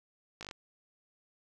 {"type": "slowing click train", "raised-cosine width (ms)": 0.2, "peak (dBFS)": -25, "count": 6, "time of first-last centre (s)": [0.41, 0.511], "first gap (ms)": 18, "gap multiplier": 1.06, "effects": ["11-bit"]}